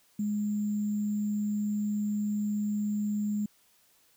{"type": "tone with sample-and-hold", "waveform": "sine", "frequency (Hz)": 208.3, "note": "G#3", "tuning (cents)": 5, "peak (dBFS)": -27, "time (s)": [0.19, 3.46], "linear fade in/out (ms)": 5, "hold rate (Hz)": 7350, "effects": ["white hiss -65 dBFS RMS until 4.16 s"]}